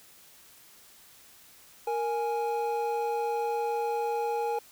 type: tone pair together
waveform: triangle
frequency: 466.2 / 831.7 Hz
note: A#4 / G#5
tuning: 0 / +2 cents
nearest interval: minor seventh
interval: 1002 cents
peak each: -28 dBFS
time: 1.87-4.59 s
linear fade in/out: 5 ms
effects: white hiss -55 dBFS RMS until 4.71 s